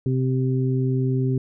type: harmonic tone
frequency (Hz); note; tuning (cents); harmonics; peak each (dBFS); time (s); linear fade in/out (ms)
130; C3; -11; 1 / 2 / 3; -20 / -26 / -28; 0.06-1.38; 2
effects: none